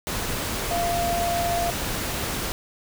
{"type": "tone in noise", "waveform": "sine", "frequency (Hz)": 691, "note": "F5", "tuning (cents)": -19, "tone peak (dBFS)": -23, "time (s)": [0.71, 1.7], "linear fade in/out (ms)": 0, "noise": "pink", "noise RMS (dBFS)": -28, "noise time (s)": [0.07, 2.52], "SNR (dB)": 2, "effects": []}